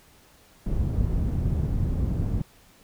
white low-pass noise, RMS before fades -25 dBFS, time 0.66-2.42 s, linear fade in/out 5 ms, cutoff 110 Hz, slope 12 dB/octave, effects pink hiss -56 dBFS RMS until 2.83 s

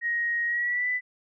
sine tone with pitch glide, 1880 to 1991.8 Hz, A#6 to B6, +14 to +14 cents, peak -24 dBFS, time 0.01-1.01 s, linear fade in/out 50 ms, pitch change +100 cents, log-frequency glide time 0.46-0.89 s, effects none

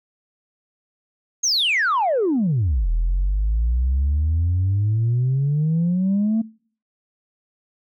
sine exponential two-way sweep, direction down then up, 6680 to 39.53 to 227.9 Hz, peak -15 dBFS, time 1.43-6.42 s, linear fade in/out 10 ms, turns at 2.9 s, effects noise-tail reverb RT60 0.5 s tail -24 dB re dry + tanh soft clip ceiling -14 dBFS

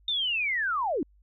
sine linear sweep, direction down, 3665 to 246.9 Hz, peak -25 dBFS, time 0.08-1.03 s, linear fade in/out 2 ms, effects added 50 Hz sine -57 dBFS peak until 1.22 s

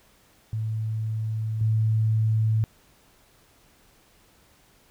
sine tone with level steps, 110 Hz, A2, in tune, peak -25 / -19 dBFS, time 0.53-2.64 s, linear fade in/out 0 ms, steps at 1.61 s, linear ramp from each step 2 ms, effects pink hiss -59 dBFS RMS until 4.9 s

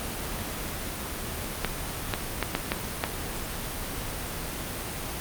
clicks, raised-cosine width 0.3 ms, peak -8 dBFS, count 6, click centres 1.647 / 2.138 / 2.427 / 2.551 / 2.719 / 3.039 s, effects pink hiss -33 dBFS RMS until 5.2 s + Opus 32 kbps

